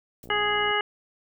blue noise with exponential decay, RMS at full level -45 dBFS, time 0.23-0.32 s, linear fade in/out 2 ms, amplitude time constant 19 ms
click train, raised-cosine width 2 ms, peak -32 dBFS, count 29, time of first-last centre 0.24-0.71 s, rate 59.6 Hz
harmonic tone, 415.7 Hz, G#4, 2 cents sharp, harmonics 1 / 2 / 3 / 4 / 5 / 7, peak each -29 / -29 / -29 / -29 / -29 / -29 dBFS, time 0.3-0.81 s, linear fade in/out 2 ms
effects none

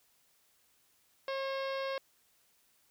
harmonic tone, 540 Hz, C#5, 45 cents flat, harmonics 1 / 2 / 3 / 4 / 5 / 6 / 7 / 8 / 9 / 10, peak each -35 / -41 / -45 / -47 / -49 / -51 / -52 / -53 / -54 / -55 dBFS, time 1.28-1.98 s, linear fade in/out 2 ms, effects white hiss -70 dBFS RMS until 2.9 s

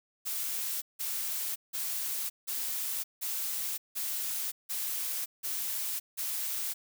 blue noise bursts, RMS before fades -34 dBFS, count 9, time 0.25-6.74 s, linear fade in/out 20 ms, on 570 ms, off 170 ms, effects none

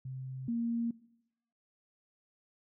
sine tone pair in turn, 130.81 / 233.1 Hz, C3 / A#3, 0 / 0 cents, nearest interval minor seventh, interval 1000 cents, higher second, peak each -38 / -30 dBFS, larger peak second, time 0.05-0.48 / 0.48-0.91 s, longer neither, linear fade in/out 5 ms, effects noise-tail reverb RT60 0.8 s tail -21 dB re dry

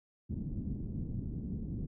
white low-pass noise, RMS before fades -38 dBFS, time 0.29-1.87 s, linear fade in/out 20 ms, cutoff 230 Hz, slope 24 dB/octave, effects none

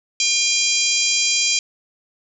harmonic tone, 802 Hz, G5, 39 cents sharp, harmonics 3 / 4 / 5 / 6 / 7 / 8 / 9, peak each -23 / -24 / -27 / -22 / -25 / -25 / -23 dBFS, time 0.2-1.59 s, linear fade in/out 2 ms, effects none

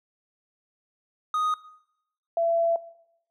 triangle / sine tone pair in turn, 1244.5 / 671.5 Hz, D#6 / E5, 0 / +32 cents, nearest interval major seventh, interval 1068 cents, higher first, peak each -21 dBFS, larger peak neither, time 1.34-1.54 / 2.37-2.76 s, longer second, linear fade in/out 2 ms, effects noise-tail reverb RT60 0.8 s tail -18 dB re dry

